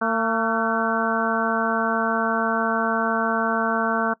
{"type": "harmonic tone with a mistuned harmonic", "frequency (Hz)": 226.1, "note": "A3", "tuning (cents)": 47, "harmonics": [1, 2, 3, 4, 5, 6, 7], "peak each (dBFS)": [-26, -28, -27, -28, -27, -27, -27], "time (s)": [0.01, 4.14], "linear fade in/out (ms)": 10, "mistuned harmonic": 7, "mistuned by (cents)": -67, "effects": ["noise-tail reverb RT60 0.1 s tail -21 dB re dry"]}